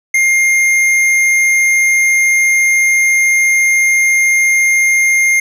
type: tone with hard clipping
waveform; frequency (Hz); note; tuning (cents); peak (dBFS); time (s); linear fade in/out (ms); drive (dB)
sine; 2119; C7; +21; -10; 0.14-5.4; 5; 10
effects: none